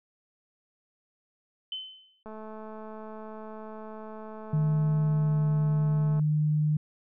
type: tone with exponential decay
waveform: sine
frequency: 3054 Hz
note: G7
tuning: 46 cents flat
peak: -30 dBFS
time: 1.72-2.23 s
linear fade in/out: 2 ms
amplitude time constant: 110 ms
type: click train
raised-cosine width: 1 ms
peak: -30 dBFS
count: 855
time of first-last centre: 2.26-6.195 s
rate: 217 Hz
type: tone with pitch glide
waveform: sine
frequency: 153.3 to 151.63 Hz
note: D#3 to D#3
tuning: -25 to -44 cents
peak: -22 dBFS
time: 4.53-6.77 s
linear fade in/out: 5 ms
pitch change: -19 cents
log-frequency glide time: 4.96-5.43 s
effects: none